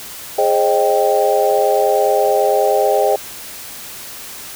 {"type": "chord", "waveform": "sine", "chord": "Ab major seventh", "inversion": "none", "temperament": "equal with one note detuned", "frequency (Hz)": [415.3, 533, 622.3, 784], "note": ["Ab4", "C5", "Eb5", "G5"], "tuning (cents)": [0, 32, 0, 0], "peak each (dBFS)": -17, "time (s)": [0.38, 3.16], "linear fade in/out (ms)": 5, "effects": ["white hiss -32 dBFS RMS until 4.55 s"]}